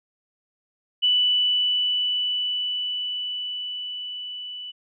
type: tone with level ramp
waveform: sine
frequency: 2973 Hz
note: F#7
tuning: 8 cents sharp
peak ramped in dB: -16 to -33 dBFS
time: 1.02-4.72 s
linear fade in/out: 20 ms
effects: none